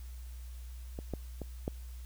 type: clicks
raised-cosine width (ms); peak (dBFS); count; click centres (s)
2; -27 / -22 / -26 / -20; 4; 0.989 / 1.137 / 1.417 / 1.679
effects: added 61 Hz sine -42 dBFS peak until 2.05 s + white hiss -60 dBFS RMS until 2.05 s